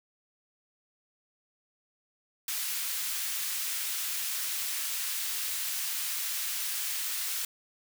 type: high-pass noise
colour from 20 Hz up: white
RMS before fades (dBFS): -33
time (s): 2.48-7.45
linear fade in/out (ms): 2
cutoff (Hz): 1600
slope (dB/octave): 12
effects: none